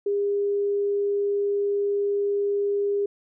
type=tone; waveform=sine; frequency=404.6 Hz; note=G#4; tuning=45 cents flat; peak=-21 dBFS; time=0.06-3.06 s; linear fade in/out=5 ms; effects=none